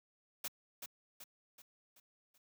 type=noise with echo; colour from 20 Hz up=white; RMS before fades=-40 dBFS; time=0.44-0.48 s; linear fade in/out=5 ms; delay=380 ms; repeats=5; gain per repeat=-6 dB; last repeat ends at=2.38 s; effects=high-pass 150 Hz 12 dB/octave